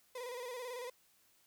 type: tone with vibrato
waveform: 35% pulse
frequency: 493.9 Hz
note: B4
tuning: in tune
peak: -40 dBFS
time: 0.15-0.9 s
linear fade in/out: 5 ms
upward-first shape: square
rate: 18 Hz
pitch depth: 55 cents each way
effects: white hiss -70 dBFS RMS until 1.46 s